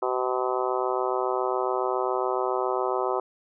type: harmonic tone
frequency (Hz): 127.2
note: C3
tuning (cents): -48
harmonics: 3 / 4 / 5 / 6 / 7 / 8 / 9 / 10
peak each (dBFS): -28 / -31 / -32 / -32 / -34 / -32 / -37 / -35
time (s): 0.02-3.2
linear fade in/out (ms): 5
effects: none